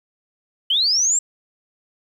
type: linear sweep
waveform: sine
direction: up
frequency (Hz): 2960 to 7610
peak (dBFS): -15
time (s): 0.7-1.19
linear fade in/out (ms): 5
effects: 8-bit